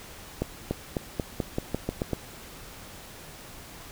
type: accelerating click train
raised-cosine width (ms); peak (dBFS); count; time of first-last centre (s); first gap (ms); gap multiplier
2; -13; 10; 0.42-2.133; 290; 0.89
effects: pink hiss -45 dBFS RMS until 3.91 s